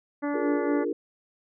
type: harmonic tone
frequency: 289.4 Hz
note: D4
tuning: 25 cents flat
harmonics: 1 / 2 / 3 / 4 / 5 / 6 / 7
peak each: -27 / -33 / -37 / -39 / -41 / -43 / -44 dBFS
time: 0.22-0.85 s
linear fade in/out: 20 ms
type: chord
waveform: sine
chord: Bb dominant seventh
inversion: first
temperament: equal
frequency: 293.7 / 349.2 / 415.3 / 466.2 Hz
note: D4 / F4 / Ab4 / Bb4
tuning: 0 / 0 / 0 / 0 cents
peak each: -31 dBFS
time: 0.34-0.93 s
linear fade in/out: 5 ms
effects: none